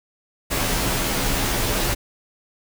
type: noise with comb filter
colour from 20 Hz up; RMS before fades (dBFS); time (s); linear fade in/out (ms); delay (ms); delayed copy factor
pink; -22; 0.5-1.95; 20; 13; -0.9
effects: none